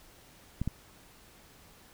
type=clicks; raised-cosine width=5 ms; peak=-18 dBFS; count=2; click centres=0.616 / 0.676 s; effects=pink hiss -57 dBFS RMS until 1.93 s